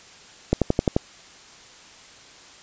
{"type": "click train", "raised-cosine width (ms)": 2, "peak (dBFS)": -4, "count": 6, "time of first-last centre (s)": [0.53, 0.965], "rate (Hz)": 11.5, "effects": ["white hiss -47 dBFS RMS until 2.62 s", "resampled to 16000 Hz"]}